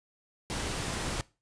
pink noise, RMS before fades -34 dBFS, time 0.5-1.21 s, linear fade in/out 0 ms
clicks, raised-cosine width 3 ms, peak -25 dBFS, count 6, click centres 0.804 / 0.883 / 0.937 / 1.084 / 1.128 / 1.198 s
effects noise-tail reverb RT60 0.3 s tail -21 dB re dry + resampled to 22050 Hz

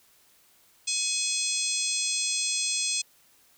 harmonic tone with a mistuned harmonic, 844 Hz, G#5, 28 cents sharp, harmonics 3 / 4 / 5 / 6 / 7 / 8 / 9 / 10, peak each -34 / -34 / -34 / -34 / -34 / -34 / -34 / -34 dBFS, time 0.87-3.02 s, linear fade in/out 10 ms, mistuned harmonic 8, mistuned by -52 cents, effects white hiss -61 dBFS RMS until 3.57 s

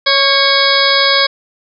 harmonic tone with a mistuned harmonic, 554.4 Hz, C#5, in tune, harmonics 1 / 2 / 3 / 4 / 6 / 7 / 8 / 9, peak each -17 / -17 / -17 / -17 / -17 / -17 / -17 / -17 dBFS, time 0.06-1.27 s, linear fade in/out 10 ms, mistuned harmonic 3, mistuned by -34 cents, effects none

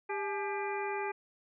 harmonic tone with a mistuned harmonic, 398.9 Hz, G4, 30 cents sharp, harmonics 1 / 2 / 3 / 4 / 5 / 6, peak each -36 / -37 / -44 / -44 / -44 / -43 dBFS, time 0.09-1.12 s, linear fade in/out 10 ms, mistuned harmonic 2, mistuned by +110 cents, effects none

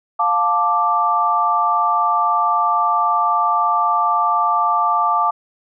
sine chord, D minor, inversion first, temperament just, 704.8 / 881 / 1174.7 Hz, F5 / A5 / D6, +16 / +2 / 0 cents, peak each -21 / -19 / -16 dBFS, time 0.19-5.31 s, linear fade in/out 10 ms, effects none

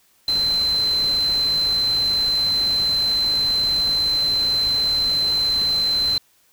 sine tone in noise, 4077 Hz, C8, 46 cents flat, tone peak -17 dBFS, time 0.28-6.18 s, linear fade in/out 2 ms, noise pink, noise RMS -34 dBFS, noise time 0.28-6.18 s, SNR +14 dB, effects white hiss -59 dBFS RMS until 6.52 s

